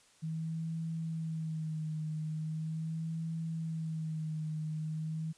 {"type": "tone with vibrato", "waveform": "sine", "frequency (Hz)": 159.2, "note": "D#3", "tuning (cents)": 40, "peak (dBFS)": -34, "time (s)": [0.22, 5.33], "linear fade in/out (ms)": 20, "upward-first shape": "sine", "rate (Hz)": 0.4, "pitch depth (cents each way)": 41, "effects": ["white hiss -64 dBFS RMS until 5.37 s", "resampled to 22050 Hz"]}